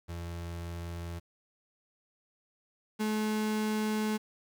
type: tone pair in turn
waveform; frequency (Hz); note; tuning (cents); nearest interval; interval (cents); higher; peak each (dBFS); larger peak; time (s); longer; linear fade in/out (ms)
35% pulse; 85.3 / 214.9; F2 / A3; -40 / -41; octave + major third; 1599; second; -35 / -27; second; 0.08-1.2 / 2.99-4.18; second; 20
effects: 10-bit